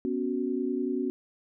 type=chord; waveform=sine; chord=B suspended second; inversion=none; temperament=equal; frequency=246.9 / 277.2 / 370 Hz; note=B3 / C#4 / F#4; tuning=0 / 0 / 0 cents; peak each=-31 dBFS; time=0.05-1.1 s; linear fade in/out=0 ms; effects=none